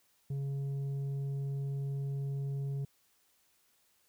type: tone with tanh clipping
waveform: sine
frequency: 138.59 Hz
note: C#3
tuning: in tune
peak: -34 dBFS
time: 0.3-2.85 s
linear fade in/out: 5 ms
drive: 5 dB
effects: white hiss -71 dBFS RMS until 4.08 s